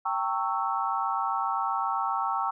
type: chord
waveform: sine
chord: G diminished seventh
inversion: none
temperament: equal with one note detuned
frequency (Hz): 784 / 911.6 / 1108.7 / 1318.5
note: G5 / Bb5 / Db6 / Fb6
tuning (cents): 0 / -39 / 0 / 0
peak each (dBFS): -31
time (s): 0.05-2.51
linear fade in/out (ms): 10
effects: none